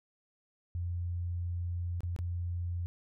sine tone with dropouts, 87.31 Hz, F2, in tune, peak -32 dBFS, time 0.75-2.86 s, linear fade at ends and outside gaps 0 ms, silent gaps 2.006-2.033 / 2.163-2.189 s, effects none

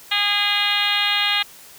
harmonic tone, 409.8 Hz, G#4, 23 cents flat, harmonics 2 / 3 / 4 / 5 / 6 / 7 / 8 / 9 / 10, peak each -29 / -29 / -27 / -25 / -26 / -25 / -24 / -24 / -29 dBFS, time 0.11-1.43 s, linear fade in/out 10 ms, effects white hiss -44 dBFS RMS until 1.78 s

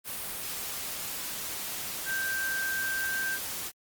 sine tone in noise, 1568 Hz, G6, in tune, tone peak -29 dBFS, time 2.05-3.39 s, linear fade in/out 50 ms, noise white, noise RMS -36 dBFS, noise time 0.04-3.72 s, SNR +4 dB, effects Opus 32 kbps

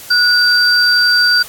sine tone pair together, 1460 / 4689 Hz, F#6 / D8, -24 / -4 cents, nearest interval octave + minor sixth, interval 2020 cents, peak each -11 dBFS, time 0.1-1.43 s, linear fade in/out 10 ms, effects white hiss -33 dBFS RMS until 1.48 s + AAC 64 kbps

